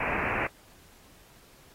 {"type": "low-pass noise", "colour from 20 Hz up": "white", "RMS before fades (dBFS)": -30, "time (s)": [0, 0.47], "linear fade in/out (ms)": 5, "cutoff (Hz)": 2600, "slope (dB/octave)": 96, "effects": ["pink hiss -57 dBFS RMS until 1.74 s", "AAC 48 kbps"]}